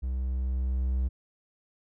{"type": "tone with level ramp", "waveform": "triangle", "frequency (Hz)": 64, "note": "C2", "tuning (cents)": -38, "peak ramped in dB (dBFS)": [-26, -22], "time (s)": [0.02, 1.09], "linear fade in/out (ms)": 20, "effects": []}